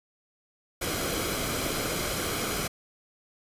pink noise with comb filter, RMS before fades -30 dBFS, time 0.81-2.68 s, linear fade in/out 10 ms, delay 1.1 ms, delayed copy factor -0.5, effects resampled to 32000 Hz

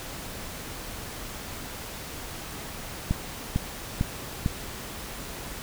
click train, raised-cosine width 5 ms, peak -11 dBFS, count 4, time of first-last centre 3.11-4.461 s, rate 2.22 Hz, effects pink hiss -38 dBFS RMS until 5.62 s

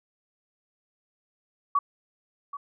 sine tone with echo, 1133 Hz, C#6, 37 cents sharp, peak -19 dBFS, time 1.75-1.79 s, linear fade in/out 5 ms, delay 780 ms, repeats 1, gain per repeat -14 dB, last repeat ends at 2.57 s, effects none

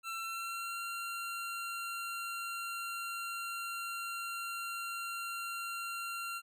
25% pulse tone with pitch glide, 1345 to 1376.4 Hz, E6 to F6, +34 to -26 cents, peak -34 dBFS, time 0.03-6.42 s, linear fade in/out 50 ms, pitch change +40 cents, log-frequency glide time 0.2-0.8 s, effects none

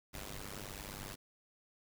pink noise with amplitude modulation, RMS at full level -42 dBFS, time 0.13-1.16 s, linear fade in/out 20 ms, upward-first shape sine, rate 99.1 Hz, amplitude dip 95%, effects none

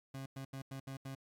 30% pulse tone bursts at uneven times, 134.9 Hz, C#3, 47 cents flat, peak -40 dBFS, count 6, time 0.14-0.26 / 0.36-0.45 / 0.53-0.62 / 0.71-0.8 / 0.87-0.97 / 1.05-1.15 s, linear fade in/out 5 ms, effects AAC 64 kbps

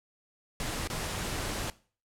pink noise with dropouts, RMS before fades -34 dBFS, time 0.6-1.7 s, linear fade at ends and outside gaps 1 ms, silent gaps 0.874-0.9 s, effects noise-tail reverb RT60 0.4 s tail -19 dB re dry + low-pass 11000 Hz 12 dB/octave

